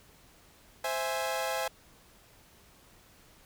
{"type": "chord", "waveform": "sawtooth", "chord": "C augmented", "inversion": "none", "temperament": "equal", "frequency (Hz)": [523.3, 659.3, 830.6], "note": ["C5", "E5", "G#5"], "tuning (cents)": [0, 0, 0], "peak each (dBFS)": -31, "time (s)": [0.84, 1.68], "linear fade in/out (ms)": 5, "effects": ["pink hiss -59 dBFS RMS until 3.45 s"]}